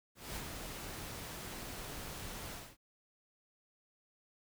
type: noise with ADSR envelope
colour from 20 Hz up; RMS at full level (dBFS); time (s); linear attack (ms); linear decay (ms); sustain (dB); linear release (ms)
pink; -41; 0.15-2.77; 210; 56; -4; 240
effects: none